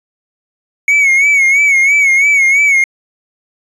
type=tone with vibrato; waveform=triangle; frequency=2217 Hz; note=C#7; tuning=in tune; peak=-5 dBFS; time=0.88-2.84 s; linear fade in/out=2 ms; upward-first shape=sine; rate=3 Hz; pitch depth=75 cents each way; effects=resampled to 24000 Hz